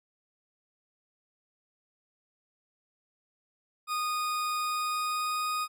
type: tone with pitch glide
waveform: 40% pulse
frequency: 1234 to 1241.9 Hz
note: D#6 to D#6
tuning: -15 to -4 cents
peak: -28 dBFS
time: 3.87-5.68 s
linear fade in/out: 50 ms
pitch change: +11 cents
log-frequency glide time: 4.58-5.51 s
effects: none